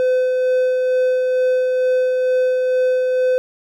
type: tone with tremolo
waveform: triangle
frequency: 509 Hz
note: C5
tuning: 48 cents flat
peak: -11 dBFS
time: 0-3.38 s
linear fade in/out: 0 ms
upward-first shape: sine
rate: 2.2 Hz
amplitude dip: 25%
effects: none